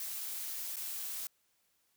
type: noise with dropouts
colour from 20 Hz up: blue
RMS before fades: -40 dBFS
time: 0-1.27 s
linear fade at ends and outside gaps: 1 ms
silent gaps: 0.759-0.767 s
effects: white hiss -75 dBFS RMS until 1.96 s